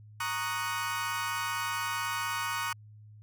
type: chord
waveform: 30% pulse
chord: D# minor seventh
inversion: second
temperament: equal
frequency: 932.3 / 1108.7 / 1244.5 / 1480 Hz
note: A#5 / C#6 / D#6 / F#6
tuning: 0 / 0 / 0 / 0 cents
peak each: -34 dBFS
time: 0.2-2.73 s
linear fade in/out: 5 ms
effects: added 106 Hz sine -49 dBFS peak until 3.22 s

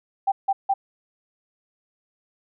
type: tone bursts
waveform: sine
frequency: 784 Hz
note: G5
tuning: in tune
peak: -17 dBFS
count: 3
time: 0.27-0.74 s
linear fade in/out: 10 ms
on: 50 ms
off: 160 ms
effects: none

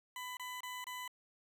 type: tone bursts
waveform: 20% pulse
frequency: 1000 Hz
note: B5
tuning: 21 cents sharp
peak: -37 dBFS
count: 4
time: 0.16-1.078 s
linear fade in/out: 2 ms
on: 210 ms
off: 26 ms
effects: none

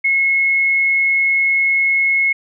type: tone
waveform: sine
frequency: 2175 Hz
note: C#7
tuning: 33 cents flat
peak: -12 dBFS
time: 0.04-2.33 s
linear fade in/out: 10 ms
effects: none

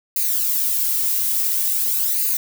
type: noise with flanger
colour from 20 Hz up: violet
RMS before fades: -20 dBFS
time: 0.16-2.37 s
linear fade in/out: 2 ms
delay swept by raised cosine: 0.44 to 2.44 ms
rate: 0.48 Hz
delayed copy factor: +0.65
effects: none

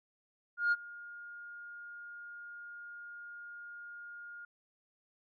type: tone with ADSR envelope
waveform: sine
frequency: 1420 Hz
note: F6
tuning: 28 cents sharp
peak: -23 dBFS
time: 0.57-4.45 s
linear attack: 150 ms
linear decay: 35 ms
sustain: -22 dB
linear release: 4 ms
effects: tanh soft clip ceiling -23 dBFS

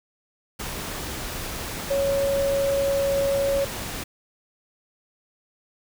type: tone in noise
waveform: sine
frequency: 554.4 Hz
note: C#5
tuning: in tune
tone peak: -20 dBFS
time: 1.9-3.65 s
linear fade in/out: 10 ms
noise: pink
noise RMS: -32 dBFS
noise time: 0.59-4.04 s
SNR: +9 dB
effects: none

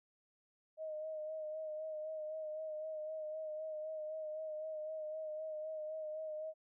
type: tone with vibrato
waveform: sine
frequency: 622.3 Hz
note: D#5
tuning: in tune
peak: -40 dBFS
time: 0.77-6.54 s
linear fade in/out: 50 ms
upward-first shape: sine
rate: 3.9 Hz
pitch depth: 31 cents each way
effects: none

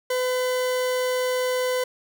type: tone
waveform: 40% pulse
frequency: 505 Hz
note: B4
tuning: 39 cents sharp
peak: -21 dBFS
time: 0.1-1.84 s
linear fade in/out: 5 ms
effects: none

